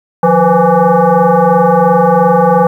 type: tone with frequency modulation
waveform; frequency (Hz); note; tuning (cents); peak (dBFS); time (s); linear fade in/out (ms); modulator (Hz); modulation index
sine; 155.56; D#3; 0; -5; 0.23-2.67; 2; 334; 2.7
effects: 7-bit